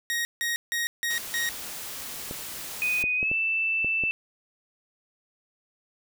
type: tone bursts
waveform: sawtooth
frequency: 1878 Hz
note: A#6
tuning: 12 cents sharp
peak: -22 dBFS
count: 5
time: 0.1-1.49 s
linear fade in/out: 0 ms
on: 150 ms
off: 160 ms
type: noise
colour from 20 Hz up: white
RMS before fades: -37 dBFS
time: 1.1-3.03 s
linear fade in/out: 5 ms
type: clicks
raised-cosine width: 2 ms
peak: -22 dBFS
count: 6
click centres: 2.311 / 3.04 / 3.229 / 3.315 / 3.846 / 4.037 s
type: tone with pitch glide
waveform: sine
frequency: 2489 to 2652 Hz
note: D#7 to E7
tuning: 0 to +10 cents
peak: -23 dBFS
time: 2.82-4.11 s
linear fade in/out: 0 ms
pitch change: +110 cents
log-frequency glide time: 3.16-3.32 s
effects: none